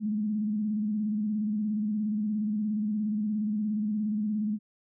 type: tone with vibrato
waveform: sine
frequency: 211.8 Hz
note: G#3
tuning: 34 cents sharp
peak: -26 dBFS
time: 0-4.59 s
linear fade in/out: 50 ms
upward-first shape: square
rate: 17 Hz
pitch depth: 48 cents each way
effects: none